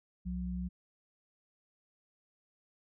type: tone pair together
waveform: sine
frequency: 64 / 181.02 Hz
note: C2 / F#3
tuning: -38 / -38 cents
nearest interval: octave + tritone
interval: 1800 cents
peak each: -38 / -36 dBFS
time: 0.25-0.69 s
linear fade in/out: 20 ms
effects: none